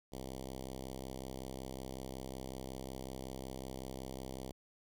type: tone with notch filter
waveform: 5% pulse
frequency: 65.41 Hz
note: C2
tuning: in tune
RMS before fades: -45 dBFS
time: 0.12-4.52 s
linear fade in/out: 5 ms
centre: 1600 Hz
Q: 0.6
effects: none